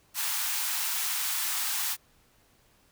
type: high-pass noise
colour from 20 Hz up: white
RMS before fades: -30 dBFS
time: 0.14-1.97 s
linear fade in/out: 50 ms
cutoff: 790 Hz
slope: 48 dB/octave
effects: pink hiss -64 dBFS RMS until 2.91 s